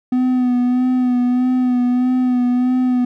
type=tone with vibrato; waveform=triangle; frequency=250 Hz; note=B3; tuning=21 cents sharp; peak=-11 dBFS; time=0.12-3.05 s; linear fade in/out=5 ms; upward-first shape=sine; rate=1.6 Hz; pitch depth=30 cents each way; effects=none